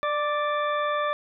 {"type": "harmonic tone with a mistuned harmonic", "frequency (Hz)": 587.3, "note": "D5", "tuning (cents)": 0, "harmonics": [1, 2, 3, 4, 6], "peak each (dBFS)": [-27, -26, -33, -39, -39], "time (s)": [0.03, 1.13], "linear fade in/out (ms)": 0, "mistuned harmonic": 1, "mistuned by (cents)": 18, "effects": []}